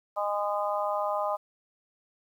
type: harmonic tone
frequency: 205.1 Hz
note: G#3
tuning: 21 cents flat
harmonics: 3 / 4 / 5 / 6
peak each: -30 / -32 / -33 / -34 dBFS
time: 0.16-1.37 s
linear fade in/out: 20 ms
effects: 10-bit